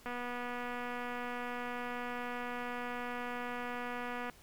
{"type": "click train", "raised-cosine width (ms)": 0.5, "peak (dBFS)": -26, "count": 1035, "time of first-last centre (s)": [0.06, 4.298], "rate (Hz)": 244, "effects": ["pink hiss -60 dBFS RMS until 4.42 s"]}